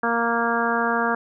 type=harmonic tone; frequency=233.1 Hz; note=A#3; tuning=in tune; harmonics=1 / 2 / 3 / 4 / 5 / 6 / 7; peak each=-27 / -27 / -27 / -27 / -27 / -27 / -27 dBFS; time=0.03-1.15 s; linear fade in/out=5 ms; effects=none